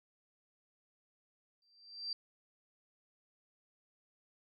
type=tone with exponential growth; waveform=sine; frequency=4699 Hz; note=D8; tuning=in tune; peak=-34 dBFS; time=1.62-2.13 s; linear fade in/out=2 ms; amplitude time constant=110 ms; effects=none